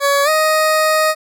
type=tone with pitch glide; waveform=20% pulse; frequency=563 to 624.7 Hz; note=C#5 to D#5; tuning=+27 to +7 cents; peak=-7 dBFS; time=0-1.15 s; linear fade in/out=50 ms; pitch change=+180 cents; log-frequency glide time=0.24-0.29 s; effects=none